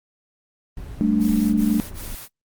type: noise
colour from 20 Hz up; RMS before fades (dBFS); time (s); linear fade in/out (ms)
brown; -34; 0.77-2.15; 2
type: chord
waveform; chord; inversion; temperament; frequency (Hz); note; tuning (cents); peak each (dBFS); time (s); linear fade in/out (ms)
sine; G suspended second; none; equal; 196 / 220 / 293.7; G3 / A3 / D4; 0 / 0 / 0; -23 / -18 / -22; 1.01-1.8; 0
type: noise bursts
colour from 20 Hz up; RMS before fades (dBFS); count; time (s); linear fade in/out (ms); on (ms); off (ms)
white; -37; 3; 1.19-2.288; 50; 350; 24
effects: noise-tail reverb RT60 0.1 s tail -25 dB re dry + Opus 24 kbps